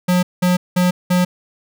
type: tone bursts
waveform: square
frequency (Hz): 179.9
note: F#3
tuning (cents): -48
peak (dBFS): -13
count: 4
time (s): 0.08-1.25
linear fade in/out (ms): 10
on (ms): 150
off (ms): 190
effects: none